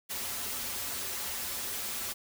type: noise with comb filter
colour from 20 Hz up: white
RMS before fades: -36 dBFS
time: 0.09-2.14 s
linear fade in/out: 20 ms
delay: 6.4 ms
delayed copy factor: -0.95
effects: none